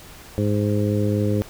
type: harmonic tone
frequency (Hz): 103.8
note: G#2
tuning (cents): 0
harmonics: 1 / 2 / 3 / 4 / 5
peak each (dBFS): -21 / -24 / -26 / -27 / -28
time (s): 0.38-1.42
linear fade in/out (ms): 0
effects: pink hiss -43 dBFS RMS until 1.49 s